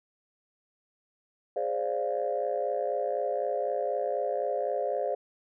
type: chord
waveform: sine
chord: D half-diminished seventh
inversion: second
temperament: equal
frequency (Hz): 415.3 / 523.3 / 587.3 / 698.5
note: Ab4 / C5 / D5 / F5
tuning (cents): 0 / 0 / 0 / 0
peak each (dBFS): -34 / -31 / -31 / -33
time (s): 1.56-5.15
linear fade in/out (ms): 5
effects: tanh soft clip ceiling -18 dBFS